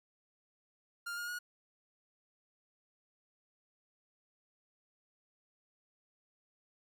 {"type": "tone with pitch steps", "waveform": "45% pulse", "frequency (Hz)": [1401, 1423.8, 1447.1], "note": ["F6", "F6", "F#6"], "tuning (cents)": [5, 33, -39], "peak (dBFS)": -38, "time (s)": [1.06, 1.39], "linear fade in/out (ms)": 10, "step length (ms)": 110, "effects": []}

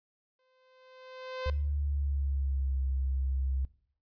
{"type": "tone with exponential growth", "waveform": "sawtooth", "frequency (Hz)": 515, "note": "C5", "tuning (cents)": -28, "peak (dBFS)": -28, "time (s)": [0.39, 1.5], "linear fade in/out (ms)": 2, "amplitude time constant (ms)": 240}
{"type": "tone with pitch glide", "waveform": "sine", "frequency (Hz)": [72.3, 66.3], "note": ["D2", "C2"], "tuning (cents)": [-27, 23], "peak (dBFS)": -28, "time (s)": [1.46, 3.65], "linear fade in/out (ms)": 0, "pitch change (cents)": -150, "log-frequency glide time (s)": [1.75, 2.79]}
{"effects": ["noise-tail reverb RT60 0.6 s tail -19 dB re dry", "resampled to 11025 Hz"]}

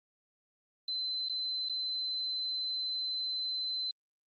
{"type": "tone with dropouts", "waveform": "sine", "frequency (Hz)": 4058, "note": "B7", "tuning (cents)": 46, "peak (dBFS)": -32, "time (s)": [0.88, 3.91], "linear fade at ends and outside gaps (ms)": 2, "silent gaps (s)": [[1.286, 1.296], [1.687, 1.696]], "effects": ["Opus 32 kbps"]}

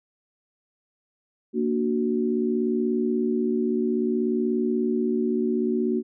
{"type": "chord", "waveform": "sine", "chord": "Bb augmented", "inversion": "none", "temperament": "equal", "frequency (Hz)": [233.1, 293.7, 370], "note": ["Bb3", "D4", "F#4"], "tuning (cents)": [0, 0, 0], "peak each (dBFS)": [-24, -29, -25], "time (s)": [1.53, 6.03], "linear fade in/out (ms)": 50, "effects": []}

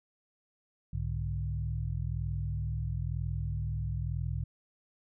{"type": "tone cluster", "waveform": "sine", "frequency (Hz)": [62.5, 103.6, 145.6], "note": ["B1", "G#2", "D3"], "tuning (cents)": [21, -4, -15], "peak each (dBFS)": [-35, -34, -37], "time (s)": [0.93, 4.44], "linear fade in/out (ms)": 5, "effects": []}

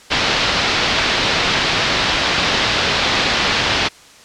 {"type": "low-pass noise", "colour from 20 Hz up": "white", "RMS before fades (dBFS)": -17, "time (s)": [0.1, 3.89], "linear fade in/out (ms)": 20, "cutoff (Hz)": 4500, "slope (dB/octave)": 24, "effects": ["white hiss -43 dBFS RMS until 4.24 s", "low-pass 7000 Hz 12 dB/octave"]}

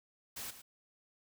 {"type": "noise with echo", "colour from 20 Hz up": "white", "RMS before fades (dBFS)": -43, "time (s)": [0.36, 0.51], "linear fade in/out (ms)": 10, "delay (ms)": 110, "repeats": 1, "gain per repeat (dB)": -11, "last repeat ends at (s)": 0.62, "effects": []}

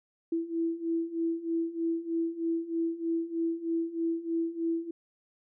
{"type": "beating tone pair", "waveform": "sine", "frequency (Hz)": [329.6, 332.8], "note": ["E4", "E4"], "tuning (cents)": [0, 17], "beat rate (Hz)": 3.2, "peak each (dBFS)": [-33, -30], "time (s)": [0.32, 4.91], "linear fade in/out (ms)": 5, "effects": []}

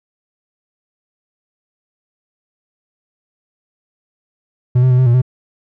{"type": "tone with pitch steps", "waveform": "triangle", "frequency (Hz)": [124.4, 128.8, 125.6, 129.3, 119.3, 127.2], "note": ["B2", "C3", "B2", "C3", "A#2", "C3"], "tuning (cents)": [13, -27, 30, -20, 41, -48], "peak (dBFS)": -6, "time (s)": [4.75, 5.218], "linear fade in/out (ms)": 10, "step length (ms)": 78, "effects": []}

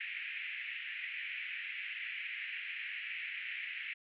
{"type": "band-pass noise", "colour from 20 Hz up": "pink", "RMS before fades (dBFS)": -42, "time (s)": [0, 3.94], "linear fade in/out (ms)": 10, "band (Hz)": [1900, 2700], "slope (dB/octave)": 48, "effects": []}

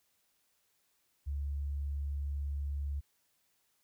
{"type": "tone", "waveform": "sine", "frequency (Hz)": 71, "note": "C#2", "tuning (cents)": 42, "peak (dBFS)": -33, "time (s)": [1.26, 3.01], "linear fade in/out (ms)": 20, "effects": ["white hiss -75 dBFS RMS until 3.83 s"]}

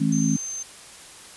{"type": "harmonic tone", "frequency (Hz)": 53.6, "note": "A1", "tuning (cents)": -45, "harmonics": [3, 4, 5], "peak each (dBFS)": [-23, -23, -23], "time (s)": [0, 0.37], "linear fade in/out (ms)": 10}
{"type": "tone", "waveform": "sine", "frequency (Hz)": 6272, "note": "G8", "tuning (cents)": 0, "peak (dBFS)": -29, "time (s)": [0.12, 0.63], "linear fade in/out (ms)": 5}
{"effects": ["white hiss -44 dBFS RMS until 1.36 s", "resampled to 24000 Hz"]}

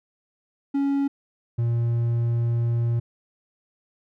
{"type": "tone pair in turn", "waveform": "triangle", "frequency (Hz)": [278.7, 117.5], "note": ["C#4", "A#2"], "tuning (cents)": [9, 14], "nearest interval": "octave + minor third", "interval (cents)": 1495, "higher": "first", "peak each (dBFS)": -18, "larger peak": "neither", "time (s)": [[0.74, 1.08], [1.58, 3]], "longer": "second", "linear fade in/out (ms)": 10, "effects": []}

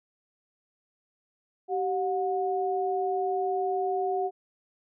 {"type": "tone pair together", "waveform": "sine", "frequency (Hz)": [385.2, 726], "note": ["G4", "F#5"], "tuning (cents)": [-30, -33], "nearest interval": "major seventh", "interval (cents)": 1097, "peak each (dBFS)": -28, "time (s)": [1.68, 4.31], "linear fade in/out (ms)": 50, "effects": []}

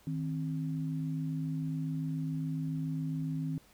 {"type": "tone pair together", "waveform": "sine", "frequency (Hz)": [157.15, 264.3], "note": ["D#3", "C4"], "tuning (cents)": [18, 18], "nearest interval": "major sixth", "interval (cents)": 900, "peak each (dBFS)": [-33, -37], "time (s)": [0.07, 3.58], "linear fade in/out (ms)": 2, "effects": ["pink hiss -62 dBFS RMS until 3.73 s"]}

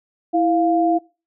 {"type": "tone pair together", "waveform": "sine", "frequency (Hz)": [329.6, 699.4], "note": ["E4", "F5"], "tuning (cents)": [0, 2], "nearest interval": "octave + minor second", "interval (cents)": 1302, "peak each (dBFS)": -17, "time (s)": [0.33, 0.99], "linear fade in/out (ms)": 20, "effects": ["noise-tail reverb RT60 0.3 s tail -21 dB re dry"]}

